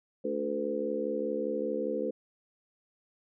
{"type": "harmonic tone with a mistuned harmonic", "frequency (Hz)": 72.4, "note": "D2", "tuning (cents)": -24, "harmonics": [3, 4, 5, 6, 7], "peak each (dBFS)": [-38, -37, -38, -35, -33], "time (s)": [0.24, 2.11], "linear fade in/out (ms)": 10, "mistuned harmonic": 6, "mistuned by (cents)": 29, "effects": []}